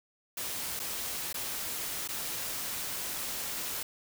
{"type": "noise with dropouts", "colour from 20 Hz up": "white", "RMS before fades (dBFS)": -36, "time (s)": [0.37, 3.83], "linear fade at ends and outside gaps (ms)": 5, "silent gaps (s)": [[0.794, 0.798], [1.329, 1.342], [2.077, 2.087]], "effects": []}